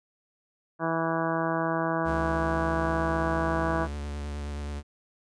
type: harmonic tone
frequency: 163.9 Hz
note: E3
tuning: 10 cents flat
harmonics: 1 / 2 / 3 / 4 / 5 / 6 / 7 / 8 / 9 / 10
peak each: -33 / -31 / -36 / -31 / -36 / -34 / -34 / -43 / -36 / -40 dBFS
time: 0.79-3.88 s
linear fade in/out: 50 ms
type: tone with vibrato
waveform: 45% pulse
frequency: 72.6 Hz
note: D2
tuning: 19 cents flat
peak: -32 dBFS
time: 2.04-4.83 s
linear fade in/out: 50 ms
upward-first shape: triangle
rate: 9.5 Hz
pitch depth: 33 cents each way
effects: resampled to 22050 Hz